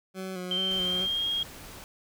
20% pulse tone with vibrato, 185 Hz, F#3, in tune, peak -29 dBFS, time 0.14-1.08 s, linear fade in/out 50 ms, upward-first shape square, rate 2.3 Hz, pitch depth 33 cents each way
sine tone with pitch glide, 3136 to 3254 Hz, G7 to G#7, 0 to -36 cents, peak -26 dBFS, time 0.51-1.43 s, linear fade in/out 2 ms, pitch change +64 cents, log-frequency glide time 0.76-1.27 s
pink noise, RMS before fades -45 dBFS, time 0.71-1.84 s, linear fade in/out 0 ms
effects none

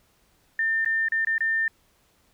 sine tone with dropouts, 1800 Hz, A6, 39 cents sharp, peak -21 dBFS, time 0.59-1.68 s, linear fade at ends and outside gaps 2 ms, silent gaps 0.848-0.859 / 1.085-1.12 / 1.249-1.27 / 1.381-1.406 s, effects pink hiss -64 dBFS RMS until 2.33 s

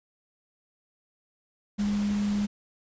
sine tone in noise, 205.2 Hz, G#3, 21 cents flat, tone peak -24 dBFS, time 1.78-2.47 s, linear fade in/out 20 ms, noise pink, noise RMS -40 dBFS, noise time 1.78-2.47 s, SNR +13 dB, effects resampled to 16000 Hz

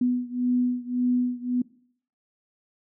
sine beating tone pair, 246.9 / 248.7 Hz, B3 / B3, 0 / +12 cents, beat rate 1.8 Hz, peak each -24 / -26 dBFS, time 0.01-1.62 s, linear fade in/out 5 ms, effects noise-tail reverb RT60 0.6 s tail -21 dB re dry

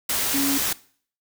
sine tone in noise, 277.2 Hz, C#4, in tune, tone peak -22 dBFS, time 0.34-0.58 s, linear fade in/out 5 ms, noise white, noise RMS -24 dBFS, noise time 0.09-0.73 s, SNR -1 dB, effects noise-tail reverb RT60 0.5 s tail -20 dB re dry

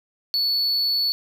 triangle tone, 4435 Hz, C#8, in tune, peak -18 dBFS, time 0.34-1.12 s, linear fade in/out 0 ms, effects none

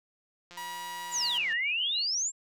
click train, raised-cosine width 0.2 ms, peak -31 dBFS, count 179, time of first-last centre 0.51-1.527 s, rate 175 Hz
sawtooth tone, 964 Hz, B5, 42 cents flat, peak -33 dBFS, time 0.57-1.38 s, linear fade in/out 5 ms
sine exponential two-way sweep, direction down then up, 7600 to 1744 to 7600 Hz, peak -27 dBFS, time 1.11-2.32 s, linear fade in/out 50 ms, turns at 1.52 s
sine tone with tremolo, 2841 Hz, F7, 29 cents sharp, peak -33 dBFS, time 1.21-2.07 s, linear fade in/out 0 ms, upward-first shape triangle, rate 6.8 Hz, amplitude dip 95%
effects none

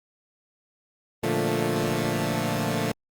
15% pulse chord, Bb major seventh, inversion none, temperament equal, 116.54 / 146.83 / 174.61 / 220 Hz, Bb2 / D3 / F3 / A3, 0 / 0 / 0 / 0 cents, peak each -23 dBFS, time 1.23-2.92 s, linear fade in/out 5 ms, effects Opus 32 kbps

